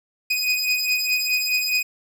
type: beating tone pair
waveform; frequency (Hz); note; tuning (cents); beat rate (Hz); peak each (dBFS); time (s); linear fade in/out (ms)
25% pulse; 2493 / 2497.8; D#7 / D#7; +3 / +6; 4.8; -20 / -18; 0.3-1.83; 10
effects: none